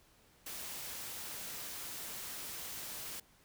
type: noise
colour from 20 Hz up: white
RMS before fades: -44 dBFS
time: 0.46-3.2 s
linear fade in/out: 5 ms
effects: pink hiss -66 dBFS RMS until 3.44 s